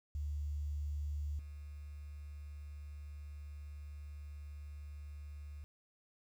sine tone with level steps, 73.42 Hz, D2, in tune, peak -36 / -45 dBFS, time 0.15-5.64 s, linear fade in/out 0 ms, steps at 1.39 s, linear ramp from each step 2 ms, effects 11-bit

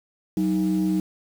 sine tone pair together, 187.4 / 313.8 Hz, F#3 / D#4, +22 / +15 cents, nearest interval major sixth, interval 893 cents, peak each -21 dBFS, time 0.37-1 s, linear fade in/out 2 ms, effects tanh soft clip ceiling -15 dBFS + 7-bit

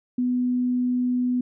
sine tone, 248.5 Hz, B3, 11 cents sharp, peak -20 dBFS, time 0.18-1.41 s, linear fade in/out 5 ms, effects none

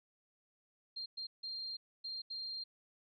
sine tone bursts at uneven times, 4191 Hz, C8, 2 cents sharp, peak -40 dBFS, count 5, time 0.96-1.06 / 1.17-1.27 / 1.43-1.77 / 2.04-2.22 / 2.3-2.64 s, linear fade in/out 10 ms, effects none

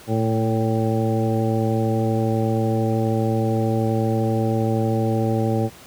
harmonic tone with a mistuned harmonic, 111.7 Hz, A2, 27 cents sharp, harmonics 1 / 2 / 3 / 4 / 5 / 7, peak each -21 / -24 / -26 / -27 / -28 / -29 dBFS, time 0.07-5.7 s, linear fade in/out 50 ms, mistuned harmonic 1, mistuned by +20 cents, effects pink hiss -44 dBFS RMS until 5.86 s + high-pass 60 Hz 12 dB/octave

